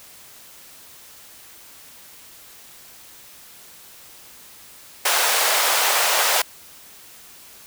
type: high-pass noise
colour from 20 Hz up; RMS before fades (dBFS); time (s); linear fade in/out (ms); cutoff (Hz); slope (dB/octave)
pink; -19; 5.05-6.42; 5; 590; 24
effects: white hiss -45 dBFS RMS until 7.66 s